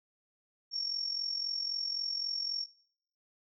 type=tone with amplitude modulation; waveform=sine; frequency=5500 Hz; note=F8; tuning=27 cents flat; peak=-29 dBFS; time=0.71-2.67 s; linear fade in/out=50 ms; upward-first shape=sine; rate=43.8 Hz; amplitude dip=65%; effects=noise-tail reverb RT60 0.7 s tail -25 dB re dry